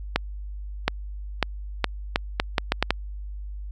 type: accelerating click train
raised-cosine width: 0.3 ms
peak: -3 dBFS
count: 10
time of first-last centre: 0.16-2.906 s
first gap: 720 ms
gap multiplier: 0.76
effects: added 50 Hz sine -32 dBFS peak until 3.71 s